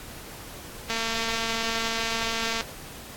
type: click train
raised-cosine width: 0.2 ms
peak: -11 dBFS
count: 389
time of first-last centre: 0.9-2.609 s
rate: 227 Hz
effects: pink hiss -42 dBFS RMS until 3.16 s + AAC 64 kbps